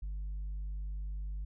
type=tone; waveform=sine; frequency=50 Hz; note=G1; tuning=35 cents sharp; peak=-33 dBFS; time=0.02-1.45 s; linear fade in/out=10 ms; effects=tanh soft clip ceiling -35 dBFS